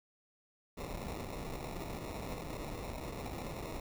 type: noise with sample-and-hold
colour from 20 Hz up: pink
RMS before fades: -42 dBFS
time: 0.77-3.8 s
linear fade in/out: 5 ms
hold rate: 1575 Hz
effects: none